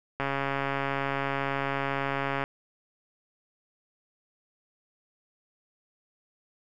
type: click train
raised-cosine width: 0.5 ms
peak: -14 dBFS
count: 310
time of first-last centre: 0.2-2.439 s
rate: 138 Hz
effects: none